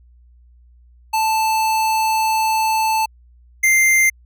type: tone pair in turn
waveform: square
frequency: 880 / 2093 Hz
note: A5 / C7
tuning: 0 / 0 cents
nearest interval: octave + minor third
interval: 1500 cents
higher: second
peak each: -16 / -12 dBFS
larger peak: second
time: 1.13-3.06 / 3.63-4.1 s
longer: first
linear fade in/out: 10 ms
effects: added 60 Hz sine -46 dBFS peak until 4.25 s